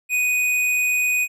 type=tone with hard clipping; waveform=sine; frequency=2487 Hz; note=D#7; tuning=1 cent flat; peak=-19 dBFS; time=0.09-1.28 s; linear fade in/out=50 ms; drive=12 dB; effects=none